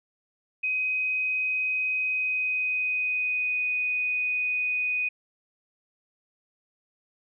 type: tone with pitch glide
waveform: sine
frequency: 2516 to 2489 Hz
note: D#7 to D#7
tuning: +19 to 0 cents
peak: -24 dBFS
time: 0.63-5.09 s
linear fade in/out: 10 ms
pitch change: -19 cents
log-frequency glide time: 2.07-3.63 s
effects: none